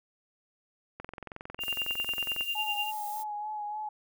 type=click train; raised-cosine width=0.5 ms; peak=-25 dBFS; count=32; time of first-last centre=1-2.409 s; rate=22 Hz
type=tone with tremolo; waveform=sine; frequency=2794 Hz; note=F7; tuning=in tune; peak=-27 dBFS; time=1.58-2.92 s; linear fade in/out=50 ms; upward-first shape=sine; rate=10 Hz; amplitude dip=75%
type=noise; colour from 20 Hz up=violet; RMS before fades=-43 dBFS; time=1.6-3.24 s; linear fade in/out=20 ms
type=tone with vibrato; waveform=sine; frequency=843 Hz; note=G#5; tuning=26 cents sharp; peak=-33 dBFS; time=2.55-3.89 s; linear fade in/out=5 ms; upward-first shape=sine; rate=3.4 Hz; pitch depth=29 cents each way
effects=none